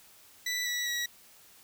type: tone with pitch steps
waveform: 20% pulse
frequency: 1975.5 / 1949.4 / 1923.7 Hz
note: B6 / B6 / B6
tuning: 0 / -23 / -46 cents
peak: -25 dBFS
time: 0.46-1.06 s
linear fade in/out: 5 ms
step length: 200 ms
effects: white hiss -57 dBFS RMS until 1.63 s